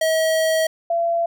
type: tone pair in turn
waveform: square / sine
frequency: 640 / 678.1 Hz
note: D#5 / E5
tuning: +49 / +49 cents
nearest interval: minor second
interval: 100 cents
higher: second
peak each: -17 dBFS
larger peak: neither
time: 0.01-0.67 / 0.9-1.26 s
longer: first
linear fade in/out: 5 ms
effects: none